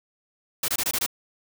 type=noise bursts; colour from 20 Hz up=white; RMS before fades=-25 dBFS; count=6; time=0.63-1.063 s; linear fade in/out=5 ms; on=53 ms; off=23 ms; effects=none